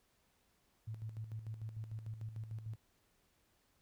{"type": "tone with tremolo", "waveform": "sine", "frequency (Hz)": 110, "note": "A2", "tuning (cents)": 0, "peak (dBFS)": -40, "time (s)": [0.87, 2.76], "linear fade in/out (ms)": 10, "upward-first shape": "square", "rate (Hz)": 6.7, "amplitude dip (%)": 60, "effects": ["pink hiss -75 dBFS RMS until 3.81 s"]}